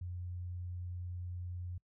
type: tone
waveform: sine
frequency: 89 Hz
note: F2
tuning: 33 cents sharp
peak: -39 dBFS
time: 0.01-1.78 s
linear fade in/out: 5 ms
effects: noise-tail reverb RT60 0.1 s tail -25 dB re dry